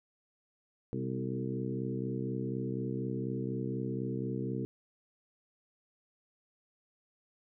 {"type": "harmonic tone with a mistuned harmonic", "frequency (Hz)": 64.1, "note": "C2", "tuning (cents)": -35, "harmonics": [2, 3, 4, 5, 6, 7], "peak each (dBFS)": [-37, -39, -40, -41, -42, -42], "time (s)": [0.93, 4.65], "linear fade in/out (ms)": 0, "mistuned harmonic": 3, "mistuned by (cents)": 49, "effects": []}